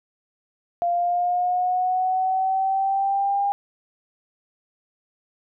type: linear sweep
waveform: sine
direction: up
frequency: 692 to 806 Hz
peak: -19 dBFS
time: 0.82-3.52 s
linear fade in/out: 0 ms
effects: none